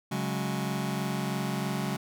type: chord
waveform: sawtooth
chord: C# suspended fourth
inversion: none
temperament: just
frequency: 138.59 / 184.79 / 207.9 Hz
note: C#3 / F#3 / G#3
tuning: 0 / -2 / +2 cents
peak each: -29 dBFS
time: 0.11-1.97 s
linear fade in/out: 10 ms
effects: none